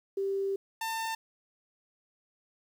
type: tone pair in turn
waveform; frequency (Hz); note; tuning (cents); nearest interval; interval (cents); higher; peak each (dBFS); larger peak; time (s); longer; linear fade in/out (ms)
sine / sawtooth; 392 / 898; G4 / A5; 0 / +35; octave + major second; 1435; second; -28; neither; 0.17-0.56 / 0.81-1.15; first; 5
effects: 10-bit